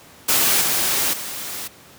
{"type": "noise with level steps", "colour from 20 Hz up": "white", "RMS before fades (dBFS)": [-17, -20, -30], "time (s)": [0.28, 1.68], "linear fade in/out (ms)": 10, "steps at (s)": [0.61, 1.13], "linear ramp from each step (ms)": 5, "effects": ["pink hiss -46 dBFS RMS until 1.98 s", "high-pass 100 Hz 12 dB/octave"]}